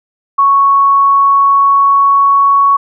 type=tone with pitch glide; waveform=sine; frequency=1108.7 to 1115.1 Hz; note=C#6 to C#6; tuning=0 to +10 cents; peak=-5 dBFS; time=0.38-2.77 s; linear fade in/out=10 ms; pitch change=+10 cents; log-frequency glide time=0.71-2.66 s; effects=none